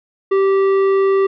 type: tone with tanh clipping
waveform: sine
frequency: 389.3 Hz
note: G4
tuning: 12 cents flat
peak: -13 dBFS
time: 0.31-1.27 s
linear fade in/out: 10 ms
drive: 11 dB
effects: none